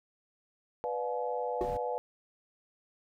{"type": "chord", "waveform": "sine", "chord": "B diminished seventh", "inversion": "none", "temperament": "just", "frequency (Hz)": [493.9, 592.7, 711.2, 853.4], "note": ["B4", "D5", "F5", "Ab5"], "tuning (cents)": [0, 16, 31, 47], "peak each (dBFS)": [-34, -39, -38, -37], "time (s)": [0.84, 1.98], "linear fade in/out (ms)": 0}
{"type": "noise", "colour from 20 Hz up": "brown", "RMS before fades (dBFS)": -42, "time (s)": [1.61, 1.77], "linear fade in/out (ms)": 2}
{"type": "tone with exponential decay", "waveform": "triangle", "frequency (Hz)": 367.5, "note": "F#4", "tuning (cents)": -12, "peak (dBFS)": -24, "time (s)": [1.61, 1.71], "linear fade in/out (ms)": 1, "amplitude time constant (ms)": 20}
{"effects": []}